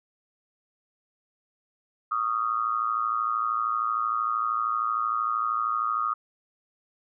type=tone with amplitude modulation; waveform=sine; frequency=1237 Hz; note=D#6; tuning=10 cents flat; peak=-20 dBFS; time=2.11-6.14 s; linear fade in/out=10 ms; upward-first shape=sine; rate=113 Hz; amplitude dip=85%; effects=none